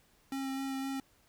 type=tone with vibrato; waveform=square; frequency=269.2 Hz; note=C4; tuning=49 cents sharp; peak=-35 dBFS; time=0.32-1 s; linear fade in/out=2 ms; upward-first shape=sine; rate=3.9 Hz; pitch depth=13 cents each way; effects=pink hiss -67 dBFS RMS until 1.28 s